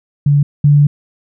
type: tone pair in turn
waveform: sine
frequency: 143.9 / 145.4 Hz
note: D3 / D3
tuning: -35 / -17 cents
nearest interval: unison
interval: 18 cents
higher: second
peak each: -7 / -5 dBFS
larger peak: second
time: 0.26-0.43 / 0.64-0.87 s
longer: second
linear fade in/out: 5 ms
effects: none